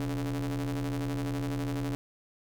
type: ring-modulated tone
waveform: 45% pulse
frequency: 78.8 Hz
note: D#2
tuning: 23 cents sharp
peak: -27 dBFS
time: 0-1.95 s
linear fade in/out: 0 ms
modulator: 203 Hz
effects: none